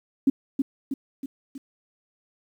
sine tone with echo, 271.8 Hz, C#4, 34 cents flat, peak -14 dBFS, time 0.27-0.3 s, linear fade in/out 5 ms, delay 320 ms, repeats 4, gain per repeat -5 dB, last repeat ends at 1.58 s, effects 9-bit

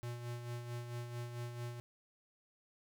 square tone with tremolo, 120 Hz, B2, 49 cents flat, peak -40 dBFS, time 0.03-1.8 s, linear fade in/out 0 ms, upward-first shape sine, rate 4.5 Hz, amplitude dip 50%, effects none

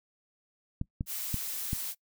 clicks, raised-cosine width 5 ms, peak -19 dBFS, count 4, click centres 0.814 / 1.009 / 1.343 / 1.731 s
blue noise, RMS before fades -36 dBFS, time 1.06-1.95 s, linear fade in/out 50 ms
effects noise-tail reverb RT60 0.1 s tail -22 dB re dry

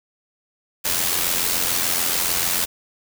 white noise with amplitude modulation, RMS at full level -19 dBFS, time 0.84-2.66 s, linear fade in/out 20 ms, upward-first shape sine, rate 86.9 Hz, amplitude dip 55%, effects none

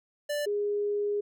square / sine tone pair in turn, 587.3 / 411.6 Hz, D5 / G#4, 0 / -16 cents, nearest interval tritone, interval 616 cents, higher first, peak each -29 / -26 dBFS, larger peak second, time 0.29-0.46 / 0.46-1.21 s, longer second, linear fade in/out 10 ms, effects none

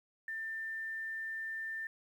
sine tone with quantisation, 1790 Hz, A6, 29 cents sharp, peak -37 dBFS, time 0.28-1.87 s, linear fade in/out 2 ms, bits 11, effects none

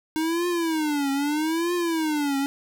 square tone with vibrato, 311.1 Hz, D#4, in tune, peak -23 dBFS, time 0.16-2.46 s, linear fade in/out 0 ms, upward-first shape triangle, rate 0.79 Hz, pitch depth 230 cents each way, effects none

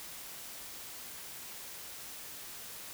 silence, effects white hiss -46 dBFS RMS until 2.93 s

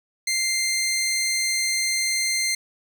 15% pulse tone, 2093 Hz, C7, in tune, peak -15 dBFS, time 0.27-2.55 s, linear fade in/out 5 ms, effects none

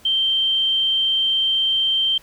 sine tone, 3136 Hz, G7, in tune, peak -16 dBFS, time 0.05-2.18 s, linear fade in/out 5 ms, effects pink hiss -50 dBFS RMS until 2.22 s

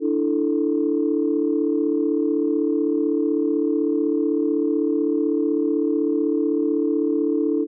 sine chord, D suspended second, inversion none, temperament equal, 293.7 / 329.6 / 440 Hz, D4 / E4 / A4, 0 / 0 / 0 cents, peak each -21 / -22 / -23 dBFS, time 0-7.67 s, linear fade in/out 50 ms, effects tanh soft clip ceiling -9 dBFS

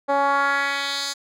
10% pulse tone with band-pass filter sweep, 279.8 Hz, C#4, 16 cents sharp, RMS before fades -22 dBFS, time 0.08-1.14 s, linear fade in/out 20 ms, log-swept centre 640 to 5800 Hz, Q 1.8, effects none

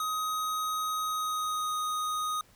square tone with pitch glide, 1258 to 1245 Hz, D#6 to D#6, +19 to +1 cents, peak -30 dBFS, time 0-2.41 s, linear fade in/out 2 ms, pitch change -18 cents, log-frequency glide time 1.07-1.76 s, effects pink hiss -61 dBFS RMS until 2.55 s

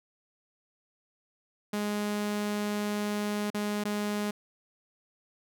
sawtooth tone with dropouts, 207.7 Hz, G#3, in tune, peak -25 dBFS, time 1.73-4.31 s, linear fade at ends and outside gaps 5 ms, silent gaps 3.503-3.544 / 3.839-3.851 s, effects none

